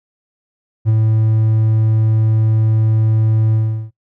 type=tone with ADSR envelope; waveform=triangle; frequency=110 Hz; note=A2; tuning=in tune; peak=-7 dBFS; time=0.85-3.91 s; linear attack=37 ms; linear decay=26 ms; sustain=-2 dB; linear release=370 ms; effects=noise-tail reverb RT60 0.1 s tail -18 dB re dry